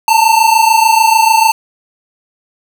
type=tone pair together; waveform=square; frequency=880 / 906.8 Hz; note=A5 / A#5; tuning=0 / -48 cents; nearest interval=minor second; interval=52 cents; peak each=-10 dBFS; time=0.08-1.52 s; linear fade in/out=2 ms; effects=none